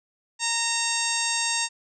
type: harmonic tone with a mistuned harmonic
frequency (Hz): 925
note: A#5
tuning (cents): -14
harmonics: 1 / 2 / 3 / 4 / 5 / 6 / 7 / 8 / 9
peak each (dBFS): -32 / -32 / -32 / -32 / -32 / -32 / -32 / -32 / -32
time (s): 0.39-1.69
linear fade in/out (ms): 50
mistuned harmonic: 3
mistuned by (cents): -31
effects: none